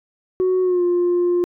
sine tone with pitch glide, 370 to 352.3 Hz, F#4 to F4, 0 to +15 cents, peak -13 dBFS, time 0.4-1.44 s, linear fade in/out 0 ms, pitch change -85 cents, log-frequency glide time 0.62-0.83 s, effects tanh soft clip ceiling -13 dBFS

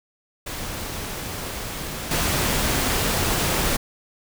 pink noise with level steps, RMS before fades -31 / -22 dBFS, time 0.46-3.77 s, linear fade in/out 10 ms, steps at 2.11 s, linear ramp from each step 2 ms, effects none

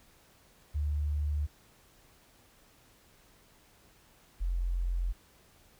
sine tone pair in turn, 73.9 / 43.86 Hz, D2 / F1, +11 / +8 cents, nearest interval major sixth, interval 903 cents, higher first, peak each -28 dBFS, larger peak neither, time 0.74-1.47 / 4.4-5.13 s, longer neither, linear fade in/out 20 ms, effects pink hiss -62 dBFS RMS until 5.79 s

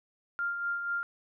sine tone with tremolo, 1396.9 Hz, F6, in tune, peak -28 dBFS, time 0.39-1.03 s, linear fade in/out 0 ms, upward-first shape sine, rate 4.1 Hz, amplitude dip 45%, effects none

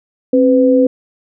sine tone pair together, 266.7 / 502.3 Hz, C4 / B4, +33 / +29 cents, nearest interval major seventh, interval 1096 cents, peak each -10 dBFS, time 0.33-0.87 s, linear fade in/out 5 ms, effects none

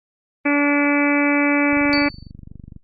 harmonic tone, 288.2 Hz, D4, 33 cents flat, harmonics 1 / 2 / 3 / 4 / 5 / 6 / 7 / 8 / 9, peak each -17 / -24 / -28 / -29 / -28 / -30 / -26 / -22 / -31 dBFS, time 0.45-2.09 s, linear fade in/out 10 ms
click train, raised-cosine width 5 ms, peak -25 dBFS, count 26, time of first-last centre 1.73-2.763 s, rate 24.2 Hz
sine tone with exponential decay, 4500 Hz, C#8, 25 cents sharp, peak -20 dBFS, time 1.93-2.31 s, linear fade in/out 0 ms, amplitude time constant 82 ms
effects Opus 24 kbps

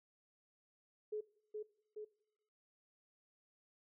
sine tone with echo, 425.3 Hz, G#4, 41 cents sharp, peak -38 dBFS, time 1.12-1.21 s, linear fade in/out 10 ms, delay 420 ms, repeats 2, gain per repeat -3 dB, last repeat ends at 2.05 s, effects noise-tail reverb RT60 1.0 s tail -23 dB re dry

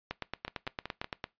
two click trains, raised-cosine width 0.3 ms, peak -18 / -21 dBFS, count 11 / 4, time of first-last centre 0.11-1.241 / 0.48-1.044 s, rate 8.84 / 5.32 Hz, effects noise-tail reverb RT60 0.2 s tail -21 dB re dry + resampled to 11025 Hz

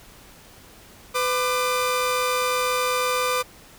sawtooth tone pair together, 502 / 1194 Hz, B4 / D6, +28 / +28 cents, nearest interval octave + minor third, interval 1500 cents, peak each -20 dBFS, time 1.14-3.43 s, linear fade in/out 20 ms, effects pink hiss -48 dBFS RMS until 3.78 s

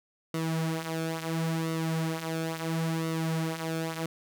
sawtooth tone with flanger, 162.4 Hz, E3, 26 cents flat, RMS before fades -31 dBFS, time 0.34-4.06 s, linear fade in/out 2 ms, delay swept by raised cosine 1.2 to 7.2 ms, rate 0.73 Hz, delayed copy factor -0.65, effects none

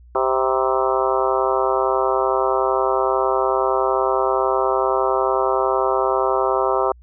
harmonic tone with a mistuned harmonic, 130.81 Hz, C3, in tune, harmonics 3 / 4 / 5 / 6 / 7 / 8 / 9 / 10, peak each -22 / -23 / -24 / -25 / -25 / -26 / -27 / -27 dBFS, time 0.15-6.92 s, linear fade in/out 2 ms, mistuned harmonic 7, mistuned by +53 cents, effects added 60 Hz sine -43 dBFS peak until 7.02 s

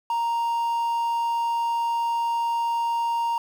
triangle tone with quantisation, 932.3 Hz, A#5, in tune, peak -20 dBFS, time 0.1-3.38 s, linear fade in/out 2 ms, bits 8, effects none

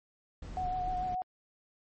brown noise, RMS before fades -41 dBFS, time 0.42-1.15 s, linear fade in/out 5 ms
sine tone with vibrato, 734 Hz, F#5, 14 cents flat, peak -31 dBFS, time 0.57-1.22 s, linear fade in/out 0 ms, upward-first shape sine, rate 6.8 Hz, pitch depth 22 cents each way
effects MP3 32 kbps

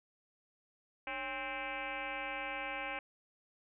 sine tone with frequency modulation, 1568 Hz, G6, in tune, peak -37 dBFS, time 1.07-2.99 s, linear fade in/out 2 ms, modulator 254 Hz, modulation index 4.3, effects none

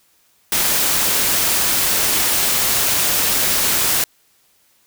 white noise, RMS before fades -17 dBFS, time 0.52-4.04 s, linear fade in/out 2 ms, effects white hiss -58 dBFS RMS until 4.86 s

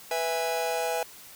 45% pulse chord, E major, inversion second, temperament just, 494.4 / 659.3 / 824.1 Hz, B4 / E5 / G#5, +2 / 0 / -14 cents, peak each -31 dBFS, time 0.11-1.03 s, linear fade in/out 2 ms, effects white hiss -48 dBFS RMS until 1.35 s

